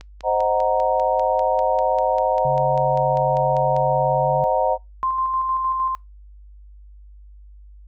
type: click train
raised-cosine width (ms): 0.2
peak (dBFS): -21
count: 20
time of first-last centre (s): 0.01-3.765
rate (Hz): 5.06
type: chord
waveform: sine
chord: C half-diminished seventh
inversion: none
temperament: equal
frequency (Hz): 523.3 / 622.3 / 740 / 932.3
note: C5 / Eb5 / Gb5 / Bb5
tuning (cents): 0 / 0 / 0 / 0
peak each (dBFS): -22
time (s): 0.23-4.78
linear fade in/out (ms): 50
type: tone with pitch glide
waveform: sine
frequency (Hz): 138.59 to 141.42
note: C#3 to C#3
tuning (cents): 0 to +35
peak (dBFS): -25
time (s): 2.45-4.44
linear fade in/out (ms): 0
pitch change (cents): +35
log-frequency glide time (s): 4.21-4.27
type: tone with tremolo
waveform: sine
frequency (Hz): 1046.5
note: C6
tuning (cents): 0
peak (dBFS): -18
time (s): 5.03-5.95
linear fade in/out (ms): 0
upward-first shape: square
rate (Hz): 6.5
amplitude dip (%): 30
effects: noise-tail reverb RT60 0.2 s tail -25 dB re dry + added 50 Hz sine -41 dBFS peak until 7.87 s